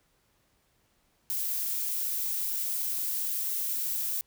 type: noise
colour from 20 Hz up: violet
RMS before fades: -31 dBFS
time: 1.3-4.21 s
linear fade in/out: 0 ms
effects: pink hiss -70 dBFS RMS until 4.26 s